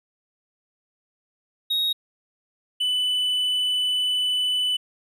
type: tone pair in turn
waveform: triangle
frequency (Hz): 3768 / 2991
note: A#7 / F#7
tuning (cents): +18 / +18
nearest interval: major third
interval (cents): 400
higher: first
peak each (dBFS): -19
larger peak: neither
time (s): 1.7-1.93 / 2.8-4.77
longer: second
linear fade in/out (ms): 10
effects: none